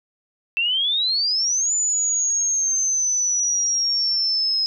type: exponential two-way sweep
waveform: sine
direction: up then down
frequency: 2659 to 7040 to 5100 Hz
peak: -18 dBFS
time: 0.57-4.66 s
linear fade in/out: 0 ms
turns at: 1.73 s
effects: none